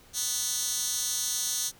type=tone with high-pass filter; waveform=10% pulse; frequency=246.9 Hz; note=B3; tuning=in tune; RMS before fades=-30 dBFS; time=0.13-1.72 s; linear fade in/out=50 ms; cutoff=5700 Hz; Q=1.7; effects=pink hiss -56 dBFS RMS until 1.79 s